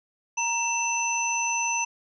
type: tone cluster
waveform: sine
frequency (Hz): 934 / 2672 / 6050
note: A#5 / E7 / F#8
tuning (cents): +3 / +23 / +38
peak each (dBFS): -28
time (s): 0.37-1.85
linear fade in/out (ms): 10
effects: none